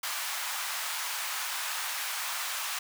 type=high-pass noise; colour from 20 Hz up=pink; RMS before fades=-34 dBFS; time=0.03-2.79 s; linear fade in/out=5 ms; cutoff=910 Hz; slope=24 dB/octave; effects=none